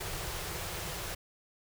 pink band-stop noise, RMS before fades -38 dBFS, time 0-1.15 s, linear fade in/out 10 ms, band 190 to 320 Hz, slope 96 dB/octave, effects none

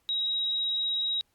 sine tone, 3821 Hz, A#7, 42 cents sharp, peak -26 dBFS, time 0.09-1.21 s, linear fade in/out 0 ms, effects pink hiss -71 dBFS RMS until 1.34 s + Opus 48 kbps

